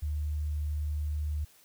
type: tone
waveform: sine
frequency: 74.9 Hz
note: D2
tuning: 35 cents sharp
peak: -29 dBFS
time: 0.02-1.45 s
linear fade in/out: 10 ms
effects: white hiss -60 dBFS RMS until 1.64 s